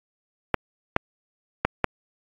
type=clicks; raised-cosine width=0.5 ms; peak=-3 dBFS; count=4; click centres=0.543 / 0.964 / 1.65 / 1.843 s; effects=AAC 48 kbps